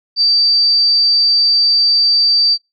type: tone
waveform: sine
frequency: 4648 Hz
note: D8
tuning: 19 cents flat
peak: -8 dBFS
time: 0.16-2.58 s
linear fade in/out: 50 ms
effects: noise-tail reverb RT60 0.2 s tail -23 dB re dry + MP3 96 kbps